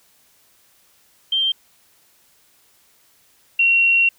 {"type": "tone pair in turn", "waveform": "sine", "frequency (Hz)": [3155, 2738], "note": ["G7", "F7"], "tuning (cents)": [10, -35], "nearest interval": "major second", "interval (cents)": 245, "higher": "first", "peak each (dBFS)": [-16, -12], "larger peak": "second", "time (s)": [[1.32, 1.52], [3.59, 4.09]], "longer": "second", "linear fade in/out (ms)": 5, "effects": ["white hiss -57 dBFS RMS until 4.18 s"]}